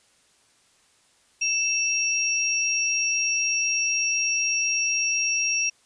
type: tone pair together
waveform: sine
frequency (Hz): 2654 / 5624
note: E7 / F8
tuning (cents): +11 / +11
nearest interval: octave + minor second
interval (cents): 1300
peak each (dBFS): -24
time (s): 1.41-5.7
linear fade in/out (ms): 10
effects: white hiss -61 dBFS RMS until 5.85 s + resampled to 22050 Hz